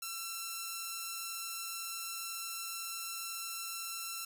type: tone with amplitude modulation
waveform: 5% pulse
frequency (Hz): 1347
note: E6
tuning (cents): +37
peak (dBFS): -26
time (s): 0.02-4.25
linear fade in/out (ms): 5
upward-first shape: sine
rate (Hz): 179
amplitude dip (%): 25
effects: none